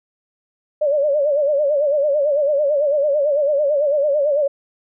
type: tone with vibrato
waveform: sine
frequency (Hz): 580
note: D5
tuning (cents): -22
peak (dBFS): -14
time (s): 0.81-4.48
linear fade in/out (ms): 10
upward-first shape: sine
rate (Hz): 9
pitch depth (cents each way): 96
effects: none